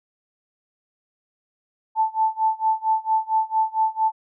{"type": "tone with tremolo", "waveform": "sine", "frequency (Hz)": 880, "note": "A5", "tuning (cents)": 0, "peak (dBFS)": -15, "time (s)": [1.95, 4.12], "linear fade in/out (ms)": 50, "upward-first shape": "sine", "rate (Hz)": 4.4, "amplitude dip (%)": 95, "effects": []}